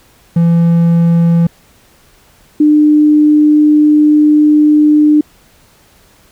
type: tone pair in turn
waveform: triangle / sine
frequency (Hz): 168.7 / 300.6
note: E3 / D4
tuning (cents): +40 / +40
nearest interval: minor seventh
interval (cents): 1000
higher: second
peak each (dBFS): -4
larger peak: neither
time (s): 0.36-1.47 / 2.6-5.21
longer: second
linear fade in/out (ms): 5
effects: pink hiss -47 dBFS RMS until 6.31 s